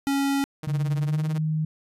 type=tone; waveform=square; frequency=277.2 Hz; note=C#4; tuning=in tune; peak=-22 dBFS; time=0.07-0.44 s; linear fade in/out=0 ms
type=tone with tremolo; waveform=sawtooth; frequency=155.7 Hz; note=D#3; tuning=2 cents sharp; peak=-26 dBFS; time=0.63-1.38 s; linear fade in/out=0 ms; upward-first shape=triangle; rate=18 Hz; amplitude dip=100%
type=tone with pitch glide; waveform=sine; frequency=144.6 to 155.88 Hz; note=D3 to D#3; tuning=-27 to +4 cents; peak=-22 dBFS; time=0.67-1.65 s; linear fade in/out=5 ms; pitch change=+131 cents; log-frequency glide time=0.99-1.28 s
effects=resampled to 32000 Hz